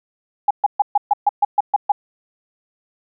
sine tone bursts, 820 Hz, G#5, 22 cents flat, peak -10 dBFS, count 10, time 0.48-1.92 s, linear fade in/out 5 ms, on 27 ms, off 130 ms, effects none

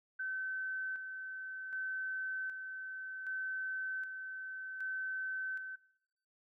sine tone with tremolo, 1532 Hz, G6, 40 cents flat, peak -36 dBFS, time 0.19-5.76 s, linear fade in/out 10 ms, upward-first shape square, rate 0.65 Hz, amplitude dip 45%, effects noise-tail reverb RT60 0.7 s tail -19 dB re dry

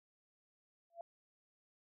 sine tone with exponential growth, 679 Hz, F5, 49 cents flat, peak -40 dBFS, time 0.9-1.01 s, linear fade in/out 2 ms, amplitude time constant 22 ms, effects none

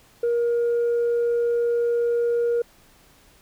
sine tone, 472.8 Hz, A#4, 24 cents sharp, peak -17 dBFS, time 0.23-2.62 s, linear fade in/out 5 ms, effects tanh soft clip ceiling -17 dBFS + pink hiss -55 dBFS RMS until 3.41 s

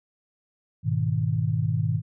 sine chord, G# minor, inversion none, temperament equal with one note detuned, 103.83 / 123.47 / 157.28 Hz, G#2 / B2 / D#3, 0 / 0 / +19 cents, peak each -26 dBFS, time 0.83-2.02 s, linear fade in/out 50 ms, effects none

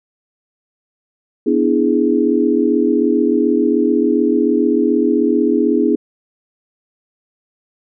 sine chord, E dominant seventh, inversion second, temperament equal with one note detuned, 246.9 / 293.7 / 329.6 / 416.7 Hz, B3 / D4 / E4 / G#4, 0 / 0 / 0 / +6 cents, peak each -17 dBFS, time 1.46-5.96 s, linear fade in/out 10 ms, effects none

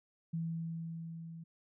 sine tone with level ramp, 164.81 Hz, E3, in tune, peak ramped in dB -33 to -45 dBFS, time 0.33-1.44 s, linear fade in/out 10 ms, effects none

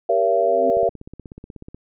sine chord, G diminished seventh, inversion none, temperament just, 392 / 470.4 / 564.5 / 677.4 Hz, G4 / Bb4 / Db5 / Fb5, 0 / +16 / +31 / +47 cents, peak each -24 / -21 / -22 / -18 dBFS, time 0.09-0.89 s, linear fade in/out 5 ms
sine tone with exponential growth, 262.3 Hz, C4, 4 cents sharp, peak -21 dBFS, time 0.26-0.7 s, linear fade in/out 0 ms, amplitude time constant 94 ms
click train, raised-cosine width 3 ms, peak -24 dBFS, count 17, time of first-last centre 0.77-1.746 s, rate 16.4 Hz
effects none

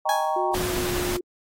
sine chord, Eb dominant seventh, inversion none, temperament equal, 622.3 / 784 / 932.3 / 1108.7 Hz, Eb5 / G5 / Bb5 / Db6, 0 / 0 / 0 / 0 cents, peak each -28 / -26 / -27 / -31 dBFS, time 0.05-0.55 s, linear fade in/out 10 ms
35% pulse tone with exponential decay, 830.6 Hz, G#5, in tune, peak -18 dBFS, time 0.09-0.5 s, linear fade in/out 2 ms, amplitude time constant 87 ms
sine tone with pitch glide, 364.6 to 356.5 Hz, F#4 to F4, -25 to +36 cents, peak -27 dBFS, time 0.36-1.21 s, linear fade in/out 5 ms, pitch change -39 cents, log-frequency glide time 0.5-0.93 s
pink noise, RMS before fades -29 dBFS, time 0.54-1.17 s, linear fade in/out 5 ms
effects AAC 48 kbps

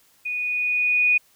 sine tone with level ramp, 2470 Hz, D#7, 13 cents flat, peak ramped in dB -25 to -14 dBFS, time 0.25-1.18 s, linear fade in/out 10 ms, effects white hiss -59 dBFS RMS until 1.35 s

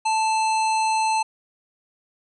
harmonic tone with a mistuned harmonic, 880 Hz, A5, in tune, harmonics 1 / 3 / 5 / 7 / 9 / 10, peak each -19 / -29 / -33 / -36 / -38 / -39 dBFS, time 0.05-1.23 s, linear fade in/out 10 ms, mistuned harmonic 5, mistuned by -100 cents, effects none

